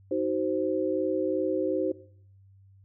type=chord; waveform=sine; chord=C diminished; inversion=first; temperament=just; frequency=314 / 376.7 / 523.3 Hz; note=Eb4 / Gb4 / C5; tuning=+16 / +31 / 0 cents; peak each=-29 dBFS; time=0.11-1.92 s; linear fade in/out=5 ms; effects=noise-tail reverb RT60 0.6 s tail -18 dB re dry + added 97 Hz sine -53 dBFS peak until 2.84 s